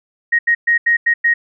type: tone bursts at uneven times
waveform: sine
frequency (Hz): 1876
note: A#6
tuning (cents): +11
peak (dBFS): -10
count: 6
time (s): 0.32-0.39 / 0.47-0.55 / 0.67-0.78 / 0.86-0.97 / 1.06-1.14 / 1.24-1.34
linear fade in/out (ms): 10
effects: none